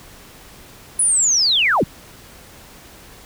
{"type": "linear sweep", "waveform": "sine", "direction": "down", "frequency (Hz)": [10200, 83.6], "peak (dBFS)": -13, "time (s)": [0.99, 1.84], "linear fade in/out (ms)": 5, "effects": ["pink hiss -43 dBFS RMS until 3.25 s"]}